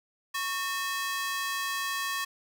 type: ring-modulated tone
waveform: sawtooth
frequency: 1462 Hz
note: F#6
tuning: 21 cents flat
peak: -23 dBFS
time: 0.34-2.25 s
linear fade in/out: 10 ms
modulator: 354 Hz
effects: none